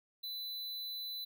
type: tone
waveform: square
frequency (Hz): 4000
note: B7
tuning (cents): +21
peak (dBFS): -40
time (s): 0.23-1.25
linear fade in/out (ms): 10
effects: none